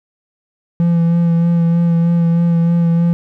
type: tone with vibrato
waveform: triangle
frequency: 169.2 Hz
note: E3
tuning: 45 cents sharp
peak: -8 dBFS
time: 0.8-3.13 s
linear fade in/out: 0 ms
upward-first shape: sine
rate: 3.2 Hz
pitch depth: 19 cents each way
effects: none